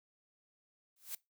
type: noise with exponential growth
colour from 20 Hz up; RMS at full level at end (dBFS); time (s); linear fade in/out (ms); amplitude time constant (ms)
blue; -37; 0.96-1.15; 5; 41
effects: noise-tail reverb RT60 0.2 s tail -22 dB re dry